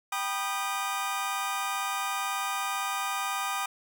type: chord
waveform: sawtooth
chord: G augmented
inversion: none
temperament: just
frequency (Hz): 784 / 980 / 1225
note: G5 / B5 / D#6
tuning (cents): 0 / -14 / -27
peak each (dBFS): -30 / -32 / -28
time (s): 0.12-3.66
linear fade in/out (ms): 5
effects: none